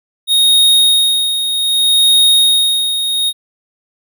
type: tone with tremolo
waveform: square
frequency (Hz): 3729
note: A#7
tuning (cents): 0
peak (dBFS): -7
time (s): 0.27-3.33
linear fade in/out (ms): 50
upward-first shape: sine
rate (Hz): 0.64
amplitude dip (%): 60
effects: none